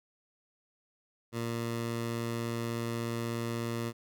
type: tone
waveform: 15% pulse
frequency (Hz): 116.54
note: A#2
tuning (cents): 0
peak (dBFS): -26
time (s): 1.32-3.93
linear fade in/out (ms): 50
effects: none